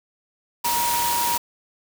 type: tone in noise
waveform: sine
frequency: 950 Hz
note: A#5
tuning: 33 cents sharp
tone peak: -22 dBFS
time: 0.64-1.38 s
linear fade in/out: 10 ms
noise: white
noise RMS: -25 dBFS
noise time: 0.64-1.38 s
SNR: 0 dB
effects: none